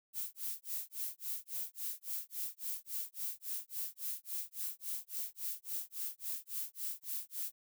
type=noise with tremolo; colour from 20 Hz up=violet; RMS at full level=-38 dBFS; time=0.13-7.52 s; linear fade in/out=50 ms; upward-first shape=sine; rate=3.6 Hz; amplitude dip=100%; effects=none